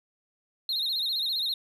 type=tone with vibrato; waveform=triangle; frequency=3951 Hz; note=B7; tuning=in tune; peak=-25 dBFS; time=0.69-1.54 s; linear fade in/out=2 ms; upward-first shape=sine; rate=15 Hz; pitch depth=140 cents each way; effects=none